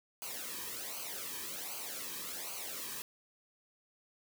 white noise with flanger, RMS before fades -42 dBFS, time 0.22-3.02 s, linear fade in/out 0 ms, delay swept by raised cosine 0.55 to 1.45 ms, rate 1.3 Hz, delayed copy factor -0.75, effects none

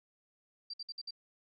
sine tone bursts, 4699 Hz, D8, in tune, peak -39 dBFS, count 5, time 0.7-1.108 s, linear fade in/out 5 ms, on 36 ms, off 57 ms, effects none

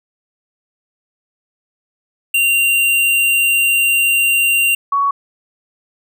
square / sine tone pair in turn, 2771 / 1120.2 Hz, F7 / C#6, -14 / +18 cents, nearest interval octave + major third, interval 1568 cents, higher first, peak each -12 dBFS, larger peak neither, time 2.34-4.75 / 4.92-5.11 s, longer first, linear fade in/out 5 ms, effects none

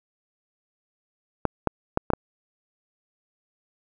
clicks, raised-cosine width 1 ms, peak -6 dBFS, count 5, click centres 1.453 / 1.673 / 1.974 / 2.103 / 2.135 s, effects 8-bit

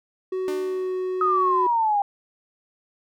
triangle tone with pitch glide, 373.9 to 370.2 Hz, F#4 to F#4, +18 to +1 cents, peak -22 dBFS, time 0.32-1.67 s, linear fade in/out 5 ms, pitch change -17 cents, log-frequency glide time 0.67-0.94 s
sawtooth tone with exponential decay, 300 Hz, D4, 37 cents sharp, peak -26 dBFS, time 0.48-1.17 s, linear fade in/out 0 ms, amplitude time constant 150 ms
sine exponential sweep, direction down, 1273 to 795 Hz, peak -18 dBFS, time 1.21-2.02 s, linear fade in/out 2 ms
effects none

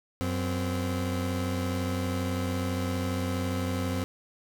30% pulse tone pair together, 92.2 / 259 Hz, F#2 / C4, -6 / -17 cents, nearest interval octave + tritone, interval 1789 cents, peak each -27 / -29 dBFS, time 0.21-4.04 s, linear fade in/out 0 ms, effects none

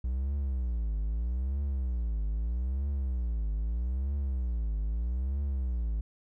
triangle tone with vibrato, 60.5 Hz, B1, 35 cents flat, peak -26 dBFS, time 0.04-6.01 s, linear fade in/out 5 ms, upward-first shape triangle, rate 0.79 Hz, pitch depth 290 cents each way, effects none

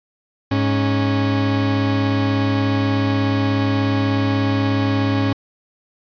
40% pulse tone pair together, 103.96 / 275.3 Hz, G#2 / C#4, +2 / -12 cents, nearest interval octave + perfect fourth, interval 1686 cents, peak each -18 dBFS, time 0.51-5.33 s, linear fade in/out 5 ms, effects resampled to 11025 Hz

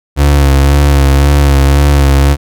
35% pulse tone with vibrato, 70.2 Hz, C#2, 22 cents sharp, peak -3 dBFS, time 0.16-2.37 s, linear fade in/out 50 ms, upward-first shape sine, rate 1.9 Hz, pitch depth 38 cents each way, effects none

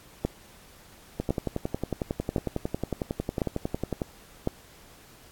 two click trains, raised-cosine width 2 ms, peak -14 / -11 dBFS, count 32 / 5, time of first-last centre 1.2-4.018 / 0.25-4.474 s, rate 11 / 0.947 Hz, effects pink hiss -53 dBFS RMS until 5.31 s + AAC 64 kbps

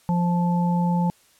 harmonic tone, 174.61 Hz, F3, in tune, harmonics 1 / 3 / 5, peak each -19 / -34 / -27 dBFS, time 0.09-1.1 s, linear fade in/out 0 ms, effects white hiss -58 dBFS RMS until 1.39 s + low-pass 12000 Hz 12 dB/octave

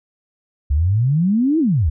sine exponential two-way sweep, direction up then down, 66.8 to 336.1 to 66.8 Hz, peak -13 dBFS, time 0.7-1.9 s, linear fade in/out 10 ms, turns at 1.59 s, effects none

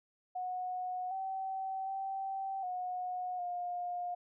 sine tone with pitch steps, 732 / 767 / 775 / 728 / 710 Hz, F#5 / G5 / G5 / F#5 / F5, -19 / -38 / -20 / -28 / +28 cents, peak -35 dBFS, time 0.35-4.15 s, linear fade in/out 10 ms, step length 760 ms, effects none

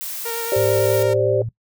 blue noise, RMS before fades -29 dBFS, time 0.01-1.03 s, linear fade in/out 0 ms
sawtooth tone with vibrato, 462.8 Hz, A#4, 13 cents flat, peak -21 dBFS, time 0.25-1.14 s, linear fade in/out 10 ms, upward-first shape sine, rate 9 Hz, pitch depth 17 cents each way
sine chord, G suspended fourth, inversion none, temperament just, 392 / 522.7 / 588 Hz, G4 / C5 / D5, 0 / -2 / +2 cents, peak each -20 dBFS, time 0.52-1.42 s, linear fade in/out 2 ms
sine tone with pitch glide, 107.5 to 113.17 Hz, A2 to A2, -40 to +49 cents, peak -24 dBFS, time 0.56-1.49 s, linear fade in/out 5 ms, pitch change +89 cents, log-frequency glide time 0.8-1.37 s
effects noise-tail reverb RT60 0.1 s tail -18 dB re dry

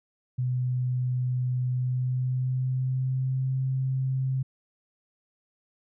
sine tone with pitch glide, 125.9 to 131.7 Hz, B2 to C3, +34 to +12 cents, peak -24 dBFS, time 0.38-4.43 s, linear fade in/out 10 ms, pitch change +78 cents, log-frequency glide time 1.7-3.59 s, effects none

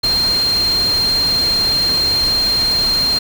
sine tone in noise, 4191 Hz, C8, 2 cents sharp, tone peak -13 dBFS, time 0.03-3.19 s, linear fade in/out 10 ms, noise pink, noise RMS -25 dBFS, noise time 0.03-3.19 s, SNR +9 dB, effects none

